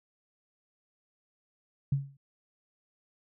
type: tone with exponential decay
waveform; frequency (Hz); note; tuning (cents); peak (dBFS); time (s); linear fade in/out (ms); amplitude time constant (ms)
sine; 138.59; C#3; 0; -21; 1.92-2.17; 5; 54
effects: none